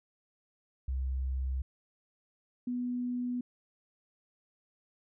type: tone pair in turn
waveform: sine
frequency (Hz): 65.41 / 246.2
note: C2 / B3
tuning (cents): 0 / -5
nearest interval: octave + major seventh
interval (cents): 2295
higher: second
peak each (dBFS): -30 / -31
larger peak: first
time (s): 0.88-1.62 / 2.67-3.41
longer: neither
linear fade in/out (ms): 5
effects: none